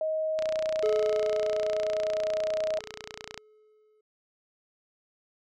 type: tone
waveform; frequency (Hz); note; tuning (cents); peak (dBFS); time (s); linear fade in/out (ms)
sine; 629; D#5; +19; -26; 0.01-2.79; 2
type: click train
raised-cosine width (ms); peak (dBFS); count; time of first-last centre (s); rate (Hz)
0.2; -19; 90; 0.39-3.377; 29.8
type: tone with exponential decay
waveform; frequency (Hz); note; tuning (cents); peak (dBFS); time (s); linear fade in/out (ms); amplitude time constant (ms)
triangle; 428.8; A4; -45; -21; 0.83-4.01; 5; 690
effects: none